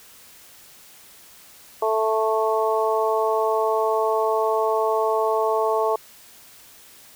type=harmonic tone; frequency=220 Hz; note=A3; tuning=in tune; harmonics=2 / 3 / 4 / 5; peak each=-22 / -24 / -25 / -26 dBFS; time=1.82-5.96 s; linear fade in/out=5 ms; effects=white hiss -48 dBFS RMS until 7.15 s